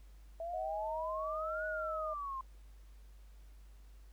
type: exponential two-way sweep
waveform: sine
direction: up then down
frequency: 652 to 1480 to 1043 Hz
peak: -38 dBFS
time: 0.4-2.41 s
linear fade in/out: 2 ms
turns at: 1.66 s
type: tone with pitch glide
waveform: sine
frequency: 636 to 626.9 Hz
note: D#5 to D#5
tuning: +38 to +13 cents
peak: -38 dBFS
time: 0.53-2.14 s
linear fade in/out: 10 ms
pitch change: -25 cents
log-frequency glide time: 0.7-1.55 s
effects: added 50 Hz sine -53 dBFS peak until 4.12 s + pink hiss -70 dBFS RMS until 4.12 s